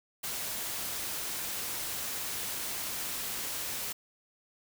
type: noise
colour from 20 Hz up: white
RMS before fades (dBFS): -36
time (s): 0.23-3.93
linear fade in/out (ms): 10
effects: none